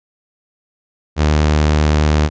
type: tone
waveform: sawtooth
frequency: 75.8 Hz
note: D#2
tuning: 45 cents flat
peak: -7 dBFS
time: 1.16-2.3 s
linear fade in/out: 50 ms
effects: resampled to 16000 Hz